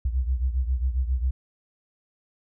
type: beating tone pair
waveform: sine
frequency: 62 / 69.4 Hz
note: B1 / C#2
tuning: +7 / +3 cents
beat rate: 7.4 Hz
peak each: -23 / -28 dBFS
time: 0.05-1.31 s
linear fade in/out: 5 ms
effects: none